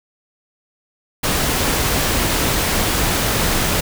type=noise; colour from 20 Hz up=pink; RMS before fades=-18 dBFS; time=1.23-3.81 s; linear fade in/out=10 ms; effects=none